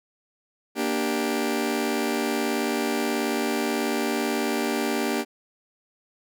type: chord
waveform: sawtooth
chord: G minor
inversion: first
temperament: just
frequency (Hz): 235.2 / 294 / 392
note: Bb3 / D4 / G4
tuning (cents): +16 / +2 / 0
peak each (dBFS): -24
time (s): 0.75-5.25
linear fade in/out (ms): 50
effects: none